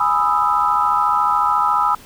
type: chord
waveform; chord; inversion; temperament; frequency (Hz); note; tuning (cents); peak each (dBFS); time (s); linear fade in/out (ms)
sine; E major seventh; first; equal; 830.6 / 987.8 / 1244.5 / 1318.5; G#5 / B5 / D#6 / E6; 0 / 0 / 0 / 0; -21 / -19 / -19 / -19; 0-1.95; 5
effects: pink hiss -43 dBFS RMS until 2.05 s